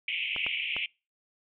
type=band-pass noise; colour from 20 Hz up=pink; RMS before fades=-32 dBFS; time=0.08-0.86 s; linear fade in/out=2 ms; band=2200 to 3100 Hz; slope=96 dB/octave
type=clicks; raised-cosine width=0.5 ms; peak=-22 dBFS; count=3; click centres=0.363 / 0.465 / 0.765 s
effects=noise-tail reverb RT60 0.3 s tail -26 dB re dry